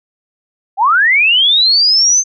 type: linear sweep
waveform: sine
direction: up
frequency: 730 to 6310 Hz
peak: -7 dBFS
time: 0.77-2.24 s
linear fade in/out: 50 ms
effects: none